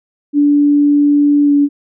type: tone with pitch glide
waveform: sine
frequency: 290 to 286.8 Hz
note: D4 to D4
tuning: -22 to -41 cents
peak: -7 dBFS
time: 0.33-1.69 s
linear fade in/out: 50 ms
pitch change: -19 cents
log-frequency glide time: 1.44-1.52 s
effects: none